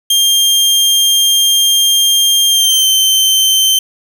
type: tone with pitch glide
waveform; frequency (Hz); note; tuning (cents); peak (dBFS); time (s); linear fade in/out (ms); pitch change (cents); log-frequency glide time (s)
sawtooth; 3200 to 3104; G7 to G7; +35 to -18; -5; 0.1-3.79; 5; -53; 2.49-2.86
effects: none